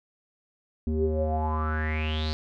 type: tone with low-pass filter sweep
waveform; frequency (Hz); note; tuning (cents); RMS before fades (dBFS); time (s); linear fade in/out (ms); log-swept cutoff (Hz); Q
square; 77.78; D#2; 0; -27; 0.87-2.33; 0; 290 to 4500; 9.1
effects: none